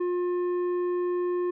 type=tone with tanh clipping; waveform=sine; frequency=355.7 Hz; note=F4; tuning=32 cents sharp; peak=-26 dBFS; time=0-1.51 s; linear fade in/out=10 ms; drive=8 dB; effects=none